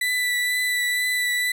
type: tone with vibrato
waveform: 35% pulse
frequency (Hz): 1981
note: B6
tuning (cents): +5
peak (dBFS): -19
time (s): 0.01-1.52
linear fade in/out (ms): 5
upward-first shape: triangle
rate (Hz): 2.1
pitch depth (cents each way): 17
effects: none